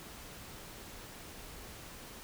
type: silence
effects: pink hiss -49 dBFS RMS until 2.23 s